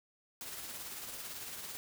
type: noise with tremolo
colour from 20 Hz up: white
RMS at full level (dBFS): -43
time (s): 0.41-1.77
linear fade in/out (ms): 0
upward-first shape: sine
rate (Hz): 18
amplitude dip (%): 35
effects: none